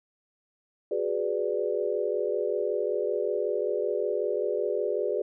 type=chord; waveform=sine; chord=G# half-diminished seventh; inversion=third; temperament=equal; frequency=370 / 415.3 / 493.9 / 587.3 Hz; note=F#4 / G#4 / B4 / D5; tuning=0 / 0 / 0 / 0 cents; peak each=-32 / -29 / -31 / -32 dBFS; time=0.91-5.22 s; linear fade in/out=5 ms; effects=none